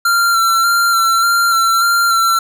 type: tone with vibrato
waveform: square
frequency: 1368 Hz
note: F6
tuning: 36 cents flat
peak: -11 dBFS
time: 0.05-2.39 s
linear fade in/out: 5 ms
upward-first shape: square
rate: 1.7 Hz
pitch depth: 21 cents each way
effects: none